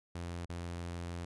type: tone with dropouts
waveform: sawtooth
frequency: 86.3 Hz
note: F2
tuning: 20 cents flat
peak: -35 dBFS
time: 0.15-1.25 s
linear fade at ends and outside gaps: 5 ms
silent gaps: 0.457-0.494 s
effects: resampled to 24000 Hz